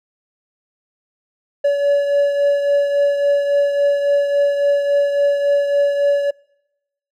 triangle beating tone pair, 569 / 572.6 Hz, C#5 / D5, +45 / -44 cents, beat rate 3.6 Hz, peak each -12 / -21 dBFS, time 1.64-6.31 s, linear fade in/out 10 ms, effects noise-tail reverb RT60 0.9 s tail -26 dB re dry

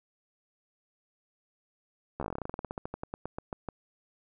slowing click train, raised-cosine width 1 ms, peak -21 dBFS, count 26, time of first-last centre 2.2-3.687 s, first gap 13 ms, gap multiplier 1.11, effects none

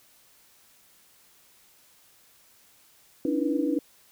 sine tone cluster, 278.7 / 301.6 / 330.4 / 487.6 Hz, C#4 / D4 / E4 / B4, +9 / +46 / +4 / -22 cents, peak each -28 / -27 / -30 / -32 dBFS, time 3.25-3.79 s, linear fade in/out 2 ms, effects white hiss -59 dBFS RMS until 4.11 s

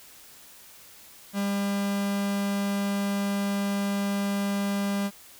45% pulse tone, 200 Hz, G3, 35 cents sharp, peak -25 dBFS, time 1.33-5.11 s, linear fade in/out 50 ms, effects white hiss -50 dBFS RMS until 5.39 s

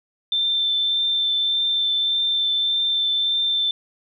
sine tone with vibrato, 3557 Hz, A7, 18 cents sharp, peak -18 dBFS, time 0.32-3.71 s, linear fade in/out 2 ms, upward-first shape triangle, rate 1.7 Hz, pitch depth 12 cents each way, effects none

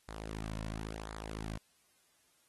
sawtooth tone with flanger, 53.9 Hz, A1, 35 cents flat, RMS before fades -42 dBFS, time 0.08-1.58 s, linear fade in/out 10 ms, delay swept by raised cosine 0.34 to 2.54 ms, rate 0.96 Hz, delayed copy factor -0.6, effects white hiss -71 dBFS RMS until 2.48 s + AAC 32 kbps

